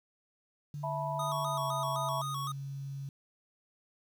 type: tone with pitch glide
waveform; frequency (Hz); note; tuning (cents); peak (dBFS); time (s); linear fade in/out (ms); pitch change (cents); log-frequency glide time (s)
sine; 146.2 to 137.99; D3 to C#3; -7 to -8; -37; 0.74-3.09; 2; -101; 1.41-1.68
type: chord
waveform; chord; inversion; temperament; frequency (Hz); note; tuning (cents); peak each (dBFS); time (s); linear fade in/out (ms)
sine; E suspended fourth; none; equal with one note detuned; 659.3 / 880 / 979.8; E5 / A5 / B5; 0 / 0 / -14; -37 / -40 / -36; 0.83-2.22; 10
type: tone with vibrato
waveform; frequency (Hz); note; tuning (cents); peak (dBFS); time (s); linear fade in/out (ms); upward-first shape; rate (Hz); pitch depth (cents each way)
square; 1174.7; D6; 0; -36; 1.19-2.52; 5; square; 3.9; 94
effects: 10-bit